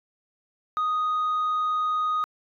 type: tone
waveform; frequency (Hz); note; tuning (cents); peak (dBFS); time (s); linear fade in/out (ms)
sine; 1244.5; D#6; 0; -20; 0.77-2.24; 0
effects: tanh soft clip ceiling -21 dBFS